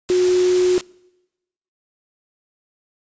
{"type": "tone in noise", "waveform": "sine", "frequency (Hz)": 363.4, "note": "F#4", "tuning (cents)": -31, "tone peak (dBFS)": -13, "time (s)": [0.1, 0.78], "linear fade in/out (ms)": 0, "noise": "white", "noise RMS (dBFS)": -28, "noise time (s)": [0.09, 0.81], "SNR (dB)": 12, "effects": ["noise-tail reverb RT60 1.0 s tail -25 dB re dry", "resampled to 16000 Hz"]}